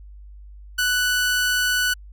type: tone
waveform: sawtooth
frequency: 1485 Hz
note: F#6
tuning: 6 cents sharp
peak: -15 dBFS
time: 0.78-1.94 s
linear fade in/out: 10 ms
effects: added 50 Hz sine -39 dBFS peak until 2.12 s